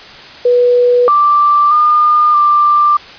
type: tone with pitch steps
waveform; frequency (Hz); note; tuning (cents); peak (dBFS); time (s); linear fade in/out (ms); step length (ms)
sine; 489.4 / 1175 / 1211 / 1184; B4 / D6 / D#6 / D6; -16 / +1 / -47 / +14; -6; 0.45-2.97; 5; 630
effects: white hiss -33 dBFS RMS until 3.18 s + resampled to 11025 Hz